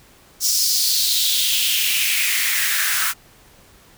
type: noise with high-pass filter sweep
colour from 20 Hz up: white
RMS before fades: -19 dBFS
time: 0.4-3.14 s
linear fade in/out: 50 ms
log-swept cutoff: 5700 to 1400 Hz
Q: 3.7
effects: pink hiss -50 dBFS RMS until 3.97 s